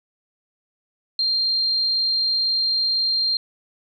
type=tone; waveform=sine; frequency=4186 Hz; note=C8; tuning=in tune; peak=-18 dBFS; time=1.19-3.37 s; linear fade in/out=2 ms; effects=none